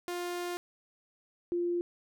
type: tone pair in turn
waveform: sawtooth / sine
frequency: 352.3 / 348.3 Hz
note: F4 / F4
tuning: +15 / -5 cents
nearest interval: unison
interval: 20 cents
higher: first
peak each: -30 / -28 dBFS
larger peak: second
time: 0.08-0.57 / 1.52-1.81 s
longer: first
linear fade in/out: 0 ms
effects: none